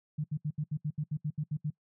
sine tone bursts, 150.6 Hz, D3, 44 cents sharp, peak -29 dBFS, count 12, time 0.18-1.705 s, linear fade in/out 10 ms, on 62 ms, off 71 ms, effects noise-tail reverb RT60 0.1 s tail -22 dB re dry

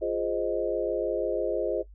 sine chord, F minor seventh, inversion none, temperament equal, 349.2 / 415.3 / 523.3 / 622.3 Hz, F4 / Ab4 / C5 / Eb5, 0 / 0 / 0 / 0 cents, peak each -31 dBFS, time 0.01-1.83 s, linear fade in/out 20 ms, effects noise-tail reverb RT60 0.1 s tail -17 dB re dry + added 50 Hz sine -46 dBFS peak until 1.94 s

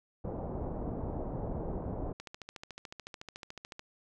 pink low-pass noise, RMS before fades -37 dBFS, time 0.24-2.13 s, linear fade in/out 10 ms, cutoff 790 Hz, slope 24 dB/octave
click train, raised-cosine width 0.2 ms, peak -26 dBFS, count 23, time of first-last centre 2.2-3.794 s, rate 13.8 Hz
effects none

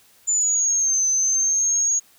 sine exponential two-way sweep, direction down then up, 7090 to 6130 to 6660 Hz, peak -17 dBFS, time 0.27-2 s, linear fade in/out 20 ms, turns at 1.07 s, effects white hiss -55 dBFS RMS until 2.18 s

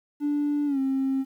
triangle tone with pitch glide, 292 to 267.8 Hz, D4 to C4, -10 to +40 cents, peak -19 dBFS, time 0.2-1.25 s, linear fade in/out 50 ms, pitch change -150 cents, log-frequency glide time 0.66-0.79 s, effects tanh soft clip ceiling -19 dBFS + 10-bit

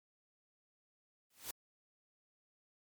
white noise with exponential growth, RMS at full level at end -39 dBFS, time 1.3-1.51 s, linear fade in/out 5 ms, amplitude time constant 45 ms, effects MP3 96 kbps

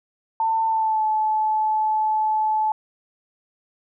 sine tone with pitch glide, 894 to 865 Hz, A5 to A5, +27 to -30 cents, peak -18 dBFS, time 0.4-2.72 s, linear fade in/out 2 ms, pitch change -57 cents, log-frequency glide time 0.67-1.04 s, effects none

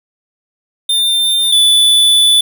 square tone pair in turn, 3601 / 3478 Hz, A7 / A7, +39 / -21 cents, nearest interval minor second, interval 60 cents, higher first, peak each -11 / -7 dBFS, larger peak second, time 0.89-1.52 / 1.52-2.41 s, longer second, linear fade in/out 5 ms, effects none

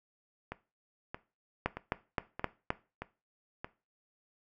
two click trains, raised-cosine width 0.5 ms, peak -23 / -14 dBFS, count 6 / 5, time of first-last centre 0.52-3.645 / 1.66-2.704 s, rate 1.6 / 3.83 Hz, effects noise-tail reverb RT60 0.3 s tail -17 dB re dry

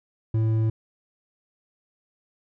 sine tone with hard clipping, 110.8 Hz, A2, 13 cents sharp, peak -21 dBFS, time 0.34-0.7 s, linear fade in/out 5 ms, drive 6 dB, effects none

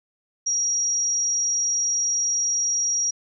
sine tone, 5690 Hz, F8, 31 cents sharp, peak -20 dBFS, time 0.46-3.11 s, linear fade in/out 10 ms, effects none

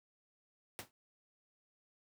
pink noise with exponential decay, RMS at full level -40 dBFS, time 0.79-0.91 s, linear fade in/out 0 ms, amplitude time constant 24 ms, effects high-pass 100 Hz 12 dB/octave

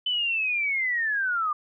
sine linear sweep, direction down, 3037 to 1184 Hz, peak -23 dBFS, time 0.06-1.53 s, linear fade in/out 5 ms, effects none

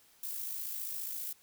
violet noise with amplitude modulation, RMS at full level -37 dBFS, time 0.23-1.33 s, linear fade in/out 5 ms, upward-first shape sine, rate 54.9 Hz, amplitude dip 45%, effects white hiss -64 dBFS RMS until 1.42 s

